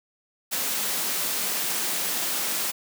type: high-pass noise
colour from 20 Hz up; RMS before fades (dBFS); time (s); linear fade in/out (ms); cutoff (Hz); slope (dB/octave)
white; -27; 0.51-2.72; 20; 150; 48
effects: none